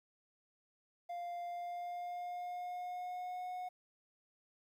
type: tone with pitch glide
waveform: triangle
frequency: 698.5 to 728.6 Hz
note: F5 to F#5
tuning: 0 to -27 cents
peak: -38 dBFS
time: 1.09-3.69 s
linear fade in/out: 10 ms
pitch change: +73 cents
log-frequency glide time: 1.44-3.49 s
effects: 12-bit